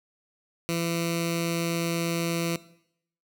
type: tone with notch filter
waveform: 10% pulse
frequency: 168.2 Hz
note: E3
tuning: 35 cents sharp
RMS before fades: -28 dBFS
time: 0.69-2.56 s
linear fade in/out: 0 ms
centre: 830 Hz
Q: 0.8
effects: noise-tail reverb RT60 0.7 s tail -18 dB re dry